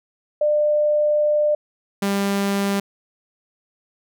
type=tone pair in turn; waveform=sine / sawtooth; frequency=598 / 198.93 Hz; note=D5 / G3; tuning=+31 / +26 cents; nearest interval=octave + perfect fifth; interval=1905 cents; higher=first; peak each=-15 dBFS; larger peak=neither; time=0.41-1.55 / 2.02-2.8 s; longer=first; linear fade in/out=5 ms; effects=none